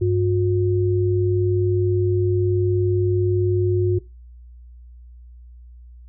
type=tone pair together; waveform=sine; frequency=99.5 / 359.4 Hz; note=G2 / F4; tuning=+26 / +50 cents; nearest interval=octave + minor seventh; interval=2224 cents; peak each=-19 dBFS; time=0.01-3.99 s; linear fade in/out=10 ms; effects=noise-tail reverb RT60 0.2 s tail -17 dB re dry + added 60 Hz sine -40 dBFS peak until 6.08 s